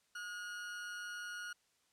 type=tone with amplitude modulation; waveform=40% pulse; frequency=1441 Hz; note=F#6; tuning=46 cents flat; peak=-40 dBFS; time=0.15-1.53 s; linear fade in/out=5 ms; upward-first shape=sine; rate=194 Hz; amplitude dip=40%; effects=white hiss -75 dBFS RMS until 1.92 s + low-pass 9000 Hz 12 dB/octave